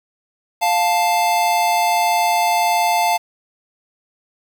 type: tone pair together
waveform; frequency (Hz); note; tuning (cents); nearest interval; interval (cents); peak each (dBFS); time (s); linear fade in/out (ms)
square; 701 / 879.4; F5 / A5; +6 / -1; major third; 393; -18; 0.61-3.18; 20
effects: 7-bit